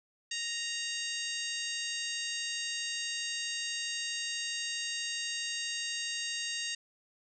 harmonic tone, 932.3 Hz, A#5, in tune, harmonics 2 / 3 / 4 / 5 / 6 / 7 / 8 / 9, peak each -41 / -39 / -41 / -41 / -47 / -42 / -46 / -49 dBFS, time 0.31-6.75 s, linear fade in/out 5 ms, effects none

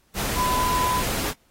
sine tone in noise, 1002 Hz, B5, 25 cents sharp, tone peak -21 dBFS, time 0.35-1.03 s, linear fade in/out 50 ms, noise pink, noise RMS -27 dBFS, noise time 0.14-1.34 s, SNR +3 dB, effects pink hiss -63 dBFS RMS until 1.5 s + AAC 48 kbps

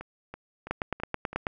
two click trains, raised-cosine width 0.5 ms, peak -24 / -13 dBFS, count 5 / 8, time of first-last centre 0.01-1.33 / 0.71-1.468 s, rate 3.03 / 9.23 Hz, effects none

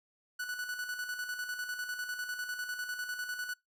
45% pulse tone with tremolo, 1480 Hz, F#6, in tune, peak -34 dBFS, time 0.39-3.54 s, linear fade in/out 10 ms, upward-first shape square, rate 10 Hz, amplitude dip 50%, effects noise-tail reverb RT60 0.2 s tail -26 dB re dry

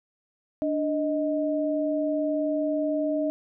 sine tone pair together, 294.5 / 624 Hz, D4 / D#5, +5 / +5 cents, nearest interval octave + minor second, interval 1300 cents, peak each -26 / -26 dBFS, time 0.62-3.3 s, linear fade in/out 0 ms, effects none

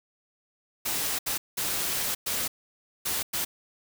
white noise bursts at uneven times, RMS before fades -29 dBFS, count 6, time 0.85-1.19 / 1.26-1.38 / 1.57-2.15 / 2.26-2.48 / 3.05-3.23 / 3.33-3.45 s, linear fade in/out 10 ms, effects none

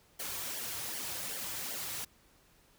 white noise with flanger, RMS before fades -39 dBFS, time 0.19-2.05 s, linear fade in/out 10 ms, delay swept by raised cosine 0.77 to 4.87 ms, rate 2.6 Hz, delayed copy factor -0.85, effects pink hiss -65 dBFS RMS until 2.78 s

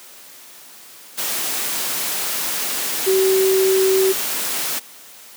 sine tone in noise, 381.3 Hz, G4, 48 cents flat, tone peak -13 dBFS, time 3.06-4.13 s, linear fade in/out 20 ms, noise white, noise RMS -23 dBFS, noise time 1.17-4.8 s, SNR +7 dB, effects white hiss -42 dBFS RMS until 5.36 s + high-pass 200 Hz 12 dB/octave

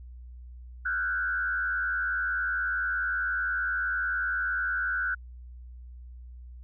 sine tone with frequency modulation, 1492 Hz, F#6, 14 cents sharp, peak -26 dBFS, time 0.85-5.15 s, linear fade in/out 10 ms, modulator 89.1 Hz, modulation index 1, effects added 61 Hz sine -42 dBFS peak until 6.63 s

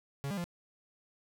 45% pulse tone with pitch steps, 139.6 / 201.1 / 173.7 Hz, C#3 / G3 / F3, +13 / +44 / -9 cents, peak -34 dBFS, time 0.24-0.441 s, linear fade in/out 0 ms, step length 67 ms, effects none

